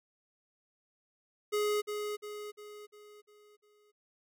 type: tone with echo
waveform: square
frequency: 418.2 Hz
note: G#4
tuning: 12 cents sharp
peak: -29 dBFS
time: 1.52-1.82 s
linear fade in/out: 20 ms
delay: 350 ms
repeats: 6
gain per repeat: -6 dB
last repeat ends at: 3.92 s
effects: none